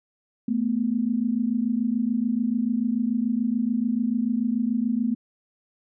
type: tone pair together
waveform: sine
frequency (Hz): 220 / 246.9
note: A3 / B3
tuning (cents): 0 / 0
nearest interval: major second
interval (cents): 200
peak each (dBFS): -24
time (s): 0.48-5.15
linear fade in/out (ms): 5
effects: none